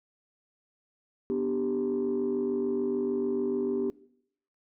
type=chord; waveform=sine; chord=G major; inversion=first; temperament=equal; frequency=246.9 / 293.7 / 392 Hz; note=B3 / D4 / G4; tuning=0 / 0 / 0 cents; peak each=-30 / -33 / -27 dBFS; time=1.3-3.9 s; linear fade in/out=0 ms; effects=noise-tail reverb RT60 0.7 s tail -21 dB re dry + tanh soft clip ceiling -21 dBFS